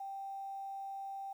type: tone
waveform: sine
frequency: 784 Hz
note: G5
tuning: in tune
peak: -40 dBFS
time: 0-1.33 s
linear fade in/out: 5 ms
effects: 11-bit